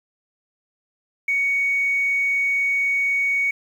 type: tone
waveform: sine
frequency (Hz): 2234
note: C#7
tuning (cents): +13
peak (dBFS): -17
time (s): 1.28-3.51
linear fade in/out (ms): 5
effects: tanh soft clip ceiling -13 dBFS + 8-bit